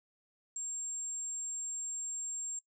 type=tone; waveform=sine; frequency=7450 Hz; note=A#8; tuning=2 cents flat; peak=-36 dBFS; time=0.56-2.59 s; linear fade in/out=2 ms; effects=noise-tail reverb RT60 0.1 s tail -21 dB re dry